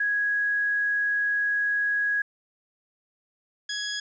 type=tone pair in turn; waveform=sine / 15% pulse; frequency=1661.2 / 1669.9 Hz; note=G#6 / G#6; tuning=0 / +9 cents; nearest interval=unison; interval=9 cents; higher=second; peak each=-22 dBFS; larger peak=neither; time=0-2.22 / 3.69-4 s; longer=first; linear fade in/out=5 ms; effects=resampled to 16000 Hz + 10-bit